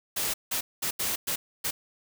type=noise bursts at uneven times; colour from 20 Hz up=white; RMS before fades=-29 dBFS; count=6; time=0.16-0.34 / 0.51-0.61 / 0.82-0.91 / 0.99-1.16 / 1.27-1.36 / 1.64-1.71 s; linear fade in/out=10 ms; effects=none